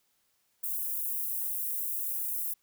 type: high-pass noise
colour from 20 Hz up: white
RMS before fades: -33 dBFS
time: 0.63-2.54 s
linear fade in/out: 10 ms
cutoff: 11000 Hz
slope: 24 dB/octave
effects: white hiss -73 dBFS RMS until 2.62 s